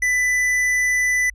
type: tone with tanh clipping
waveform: triangle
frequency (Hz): 1992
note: B6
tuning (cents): +14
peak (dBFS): -18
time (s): 0.02-1.3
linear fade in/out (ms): 5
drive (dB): 15
effects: added 50 Hz sine -40 dBFS peak until 1.34 s + resampled to 32000 Hz